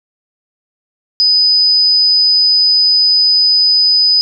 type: tone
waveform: sine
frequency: 4994 Hz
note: D#8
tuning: 6 cents sharp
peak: -7 dBFS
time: 1.2-4.21 s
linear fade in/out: 0 ms
effects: none